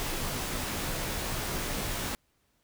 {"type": "noise with comb filter", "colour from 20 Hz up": "pink", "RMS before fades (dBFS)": -33, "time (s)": [0, 2.15], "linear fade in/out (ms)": 0, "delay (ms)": 18, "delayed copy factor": -0.65, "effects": ["pink hiss -72 dBFS RMS until 2.63 s"]}